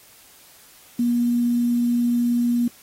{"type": "tone with quantisation", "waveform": "sine", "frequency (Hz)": 239.6, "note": "A#3", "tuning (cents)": 48, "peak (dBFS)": -17, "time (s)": [0.99, 2.68], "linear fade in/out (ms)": 5, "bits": 7, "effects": ["white hiss -50 dBFS RMS until 2.82 s", "AAC 48 kbps"]}